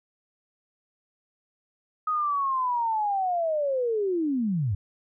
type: linear sweep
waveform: sine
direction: down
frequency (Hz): 1262 to 88.6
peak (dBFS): -23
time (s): 2.07-4.75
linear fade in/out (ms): 5
effects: none